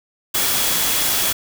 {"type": "tone in noise", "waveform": "sine", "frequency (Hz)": 3353, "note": "G#7", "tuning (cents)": 16, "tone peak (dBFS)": -29, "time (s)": [0.34, 1.33], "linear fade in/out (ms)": 10, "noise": "white", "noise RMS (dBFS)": -19, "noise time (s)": [0.34, 1.33], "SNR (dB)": -13, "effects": []}